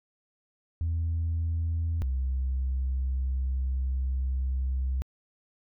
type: tone pair in turn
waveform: sine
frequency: 82.41 / 65.24 Hz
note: E2 / C2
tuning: 0 / -4 cents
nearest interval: major third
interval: 404 cents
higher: first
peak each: -24 dBFS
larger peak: neither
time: 0.81-2.02 / 2.02-5.02 s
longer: second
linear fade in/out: 0 ms
effects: tanh soft clip ceiling -23 dBFS

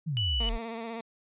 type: exponential sweep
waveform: sine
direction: down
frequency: 171.3 to 32.7 Hz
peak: -28 dBFS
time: 0.06-0.58 s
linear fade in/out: 20 ms
type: tone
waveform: sine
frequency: 2960 Hz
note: F#7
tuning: in tune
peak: -28 dBFS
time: 0.17-0.49 s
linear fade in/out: 0 ms
type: tone with vibrato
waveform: 15% pulse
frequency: 228.3 Hz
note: A#3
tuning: 36 cents flat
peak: -29 dBFS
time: 0.4-1.01 s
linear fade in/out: 5 ms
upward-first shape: sine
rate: 16 Hz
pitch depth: 39 cents each way
effects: resampled to 8000 Hz

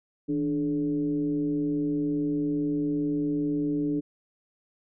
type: tone with frequency modulation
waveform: sine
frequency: 293.7 Hz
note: D4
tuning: in tune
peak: -24 dBFS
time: 0.28-4.01 s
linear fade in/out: 20 ms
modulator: 135 Hz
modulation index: 0.62
effects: none

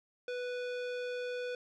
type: tone with low-pass filter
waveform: square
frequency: 493.9 Hz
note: B4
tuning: in tune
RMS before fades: -38 dBFS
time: 0.28-1.55 s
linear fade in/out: 2 ms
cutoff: 3700 Hz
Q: 1
effects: none

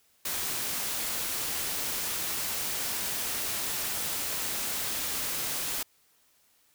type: noise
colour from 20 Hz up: white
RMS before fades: -32 dBFS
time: 0.25-5.83 s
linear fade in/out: 5 ms
effects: white hiss -66 dBFS RMS until 6.74 s

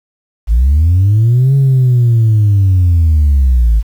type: linear two-way sweep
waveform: sine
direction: up then down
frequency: 51.3 to 138.59 to 51.3 Hz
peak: -4 dBFS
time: 0.47-3.83 s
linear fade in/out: 50 ms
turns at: 1.55 s
effects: tanh soft clip ceiling -4 dBFS + 7-bit

